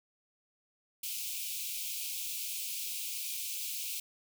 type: high-pass noise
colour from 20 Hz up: white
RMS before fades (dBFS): -38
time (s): 1.03-4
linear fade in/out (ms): 5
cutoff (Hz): 2300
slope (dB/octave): 96
effects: none